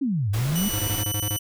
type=exponential two-way sweep; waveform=sine; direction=down then up; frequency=296.4 to 96 to 219.3 Hz; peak=-21 dBFS; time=0.01-0.69 s; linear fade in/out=10 ms; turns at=0.3 s
type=noise; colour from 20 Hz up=pink; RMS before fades=-33 dBFS; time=0.33-1.03 s; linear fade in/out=10 ms
type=tone with pitch glide; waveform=5% pulse; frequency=2960 to 2982 Hz; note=F#7 to F#7; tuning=0 to +13 cents; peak=-19 dBFS; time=0.55-1.39 s; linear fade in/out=10 ms; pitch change=+13 cents; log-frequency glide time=0.84-1.05 s
type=tone bursts; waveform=square; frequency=103.83 Hz; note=G#2; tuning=in tune; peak=-26 dBFS; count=8; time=0.73-1.366 s; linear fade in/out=5 ms; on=62 ms; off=20 ms
effects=none